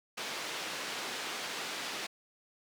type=band-pass noise; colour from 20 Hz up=white; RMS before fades=-39 dBFS; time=0.17-2.07 s; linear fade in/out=10 ms; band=240 to 4100 Hz; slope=12 dB/octave; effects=none